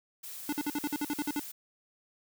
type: noise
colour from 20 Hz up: blue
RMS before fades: -43 dBFS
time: 0.23-1.52 s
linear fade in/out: 10 ms
type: tone bursts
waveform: square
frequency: 293.7 Hz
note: D4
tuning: in tune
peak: -30 dBFS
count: 11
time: 0.49-1.396 s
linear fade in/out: 2 ms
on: 36 ms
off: 51 ms
effects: none